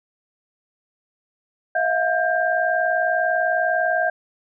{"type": "tone cluster", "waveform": "sine", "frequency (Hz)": [648, 708, 1590], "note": ["E5", "F5", "G6"], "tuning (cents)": [-30, 23, 24], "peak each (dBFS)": -22, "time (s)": [1.75, 4.1], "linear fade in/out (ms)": 5, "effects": []}